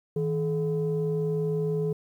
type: tone pair together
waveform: sine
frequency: 160 / 427.1 Hz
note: D#3 / G#4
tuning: +49 / +48 cents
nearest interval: octave + perfect fourth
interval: 1699 cents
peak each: -26 dBFS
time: 0.16-1.93 s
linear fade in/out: 5 ms
effects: tanh soft clip ceiling -19 dBFS + 10-bit